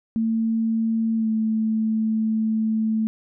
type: tone with pitch glide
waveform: sine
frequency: 224.8 to 220 Hz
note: A3 to A3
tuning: +37 to 0 cents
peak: -19 dBFS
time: 0.16-3.07 s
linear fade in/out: 0 ms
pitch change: -37 cents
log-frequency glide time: 1.16-1.28 s
effects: none